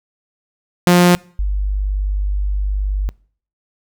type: tone pair in turn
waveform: sawtooth / sine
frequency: 176.9 / 49.51 Hz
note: F3 / G1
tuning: +23 / +18 cents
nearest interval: octave + minor seventh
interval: 2205 cents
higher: first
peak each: -4 / -15 dBFS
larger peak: first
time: 0.87-1.15 / 1.39-3.09 s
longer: second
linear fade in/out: 0 ms
effects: noise-tail reverb RT60 0.5 s tail -25 dB re dry